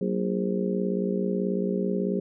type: harmonic tone with a mistuned harmonic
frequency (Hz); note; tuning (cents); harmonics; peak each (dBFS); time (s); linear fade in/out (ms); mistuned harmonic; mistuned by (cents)
58.27; A#1; 0; 3 / 4 / 5 / 6 / 7 / 8 / 9; -27 / -33 / -37 / -35 / -29 / -42 / -35; 0.01-2.2; 5; 3; +130
effects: none